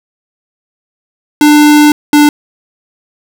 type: tone pair in turn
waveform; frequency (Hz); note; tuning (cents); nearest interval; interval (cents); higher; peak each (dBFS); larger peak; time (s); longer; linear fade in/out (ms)
square; 297.7 / 295; D4 / D4; +24 / +8; unison; 16; first; -3; neither; 1.41-1.92 / 2.13-2.29; first; 2
effects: none